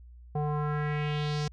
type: tone with low-pass filter sweep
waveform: square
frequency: 148.9 Hz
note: D3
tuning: 24 cents sharp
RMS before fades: -30 dBFS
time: 0.35-1.48 s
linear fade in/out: 5 ms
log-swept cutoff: 720 to 5800 Hz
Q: 2.6
effects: added 60 Hz sine -47 dBFS peak until 1.52 s